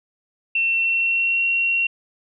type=tone with pitch glide; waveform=sine; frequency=2700 to 2738 Hz; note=E7 to F7; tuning=+41 to -35 cents; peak=-17 dBFS; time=0.55-1.87 s; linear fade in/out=5 ms; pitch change=+24 cents; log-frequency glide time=0.69-1.45 s; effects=none